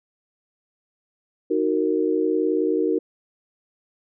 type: chord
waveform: sine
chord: D# minor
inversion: none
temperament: equal with one note detuned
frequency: 311.1 / 370 / 461.3 Hz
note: D#4 / F#4 / A#4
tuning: 0 / 0 / -18 cents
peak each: -23 dBFS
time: 1.5-2.99 s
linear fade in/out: 10 ms
effects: none